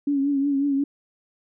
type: tone with vibrato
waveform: sine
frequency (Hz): 280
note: C#4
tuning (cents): +18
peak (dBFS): -19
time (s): 0.07-0.84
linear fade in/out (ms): 5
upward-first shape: triangle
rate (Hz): 5.5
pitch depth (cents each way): 59
effects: none